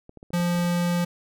clicks, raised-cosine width 2 ms, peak -30 dBFS, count 9, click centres 0.094 / 0.173 / 0.229 / 0.305 / 0.335 / 0.401 / 0.552 / 0.59 / 0.643 s
square tone, 174.5 Hz, F3, 1 cent flat, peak -22 dBFS, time 0.33-1.05 s, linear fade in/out 10 ms
effects none

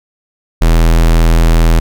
square tone, 41.2 Hz, E1, in tune, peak -6 dBFS, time 0.61-1.8 s, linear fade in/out 10 ms, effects none

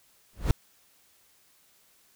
brown noise with exponential growth, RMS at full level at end -18 dBFS, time 0.33-0.51 s, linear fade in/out 1 ms, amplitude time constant 37 ms, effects white hiss -63 dBFS RMS until 2.15 s

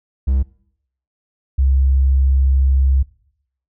triangle / sine tone pair in turn, 66.4 / 66.98 Hz, C2 / C2, +26 / +41 cents, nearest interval unison, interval 15 cents, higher second, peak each -11 dBFS, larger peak neither, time 0.27-0.43 / 1.58-3.03 s, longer second, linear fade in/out 10 ms, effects noise-tail reverb RT60 0.7 s tail -21 dB re dry

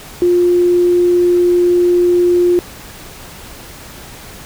sine tone, 353 Hz, F4, 19 cents sharp, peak -8 dBFS, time 0.22-2.59 s, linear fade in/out 0 ms, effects pink hiss -34 dBFS RMS until 4.45 s

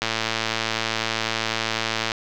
click train, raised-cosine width 0.2 ms, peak -5 dBFS, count 236, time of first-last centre 0.02-2.118 s, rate 112 Hz, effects low-pass 6000 Hz 12 dB/octave + 7-bit

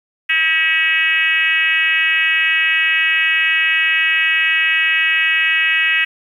sine tone with frequency modulation, 2248 Hz, C#7, 24 cents sharp, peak -12 dBFS, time 0.29-6.05 s, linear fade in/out 10 ms, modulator 321 Hz, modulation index 1.8, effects 8-bit

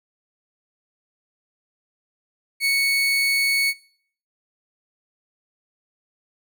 30% pulse tone, 2217 Hz, C#7, in tune, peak -15 dBFS, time 2.6-3.74 s, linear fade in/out 50 ms, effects noise-tail reverb RT60 0.6 s tail -23 dB re dry

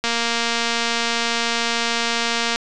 click train, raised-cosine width 0.2 ms, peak -4 dBFS, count 588, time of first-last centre 0.04-2.559 s, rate 233 Hz, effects resampled to 22050 Hz

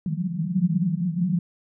white band-pass noise, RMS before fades -24 dBFS, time 0.06-1.39 s, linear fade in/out 2 ms, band 160 to 190 Hz, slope 96 dB/octave, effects none

